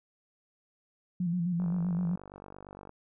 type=tone with vibrato; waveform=sine; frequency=174.61 Hz; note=F3; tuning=in tune; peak=-27 dBFS; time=1.2-2.16 s; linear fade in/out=5 ms; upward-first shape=square; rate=7.7 Hz; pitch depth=53 cents each way
type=click train; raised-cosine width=1 ms; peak=-32 dBFS; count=64; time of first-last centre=1.6-2.894 s; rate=48.7 Hz
effects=none